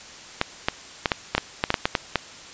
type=clicks; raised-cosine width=0.3 ms; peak=-3 dBFS; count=12; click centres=0.414 / 0.685 / 1.058 / 1.118 / 1.35 / 1.38 / 1.639 / 1.704 / 1.742 / 1.855 / 1.952 / 2.157 s; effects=white hiss -42 dBFS RMS until 2.53 s + resampled to 16000 Hz